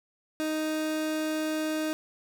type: tone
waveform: 30% pulse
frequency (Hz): 311.2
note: D#4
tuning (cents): 0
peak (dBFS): -25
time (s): 0.4-1.93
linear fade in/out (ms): 0
effects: 11-bit